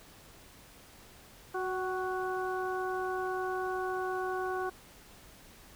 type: harmonic tone with a mistuned harmonic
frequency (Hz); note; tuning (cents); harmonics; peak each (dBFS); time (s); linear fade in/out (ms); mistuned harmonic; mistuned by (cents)
370; F#4; 0; 1 / 2 / 3 / 4; -34 / -37 / -39 / -40; 1.54-4.7; 10; 2; +27
effects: pink hiss -55 dBFS RMS until 5.75 s